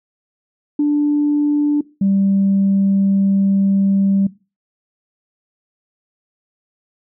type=tone pair in turn; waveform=sine; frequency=293.7 / 196.02 Hz; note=D4 / G3; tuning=0 / 0 cents; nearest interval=perfect fifth; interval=700 cents; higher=first; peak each=-11 dBFS; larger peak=neither; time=0.79-1.81 / 2.01-4.27 s; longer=second; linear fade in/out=5 ms; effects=noise-tail reverb RT60 0.3 s tail -20 dB re dry + tanh soft clip ceiling -8 dBFS